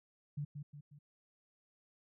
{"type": "tone with echo", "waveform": "sine", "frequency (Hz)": 145.7, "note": "D3", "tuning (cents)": -13, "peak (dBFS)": -36, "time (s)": [0.37, 0.45], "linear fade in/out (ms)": 10, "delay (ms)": 180, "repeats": 3, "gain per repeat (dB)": -6, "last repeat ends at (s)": 0.99, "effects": []}